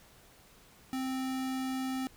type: tone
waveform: square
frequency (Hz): 261.6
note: C4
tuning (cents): 0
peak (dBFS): -33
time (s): 0.93-2.07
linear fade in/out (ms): 0
effects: pink hiss -59 dBFS RMS until 2.16 s